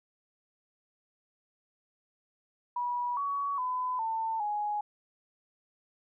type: tone with pitch steps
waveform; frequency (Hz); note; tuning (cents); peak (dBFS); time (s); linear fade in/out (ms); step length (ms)
sine; 972 / 1126 / 1007 / 895 / 834; B5 / C#6 / B5 / A5 / G#5; -28 / +27 / +33 / +29 / +7; -29; 2.76-4.81; 5; 410
effects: none